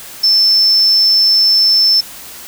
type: tone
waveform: sine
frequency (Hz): 5300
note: E8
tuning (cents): +9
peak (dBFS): -7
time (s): 0.23-2.01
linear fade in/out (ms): 10
effects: white hiss -32 dBFS RMS until 2.47 s